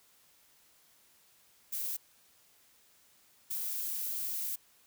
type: noise bursts at uneven times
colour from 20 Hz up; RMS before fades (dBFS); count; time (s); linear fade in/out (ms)
violet; -36; 2; 1.72-1.97 / 3.5-4.56; 10
effects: white hiss -65 dBFS RMS until 4.86 s